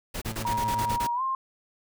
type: noise bursts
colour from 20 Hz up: pink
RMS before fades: -33 dBFS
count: 9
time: 0.14-1.073 s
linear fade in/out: 10 ms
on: 77 ms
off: 30 ms
type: tone with tremolo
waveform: 30% pulse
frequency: 110 Hz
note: A2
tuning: in tune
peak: -28 dBFS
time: 0.26-0.98 s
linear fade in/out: 0 ms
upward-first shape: triangle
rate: 8 Hz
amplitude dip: 70%
type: tone with pitch glide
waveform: sine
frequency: 949 to 1059.1 Hz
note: A#5 to C6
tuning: +31 to +21 cents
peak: -25 dBFS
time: 0.45-1.35 s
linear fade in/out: 2 ms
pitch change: +190 cents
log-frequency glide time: 1.14-1.22 s
effects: none